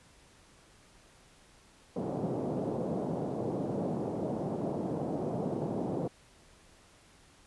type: band-pass noise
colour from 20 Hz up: pink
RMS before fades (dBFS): -34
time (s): 1.96-6.08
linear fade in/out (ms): 5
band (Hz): 140 to 690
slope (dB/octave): 24
effects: pink hiss -60 dBFS RMS until 7.46 s + resampled to 24000 Hz